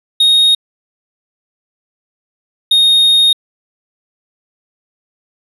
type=tone pair in turn; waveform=triangle; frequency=3729 / 3711 Hz; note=A#7 / A#7; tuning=0 / -9 cents; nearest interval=unison; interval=9 cents; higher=first; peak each=-5 dBFS; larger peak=neither; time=0.2-0.55 / 2.71-3.33 s; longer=second; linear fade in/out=5 ms; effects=resampled to 32000 Hz